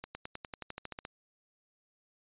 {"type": "accelerating click train", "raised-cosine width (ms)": 0.3, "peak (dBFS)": -24, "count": 13, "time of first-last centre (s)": [0.04, 1.051], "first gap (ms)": 110, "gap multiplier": 0.95, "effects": ["resampled to 8000 Hz"]}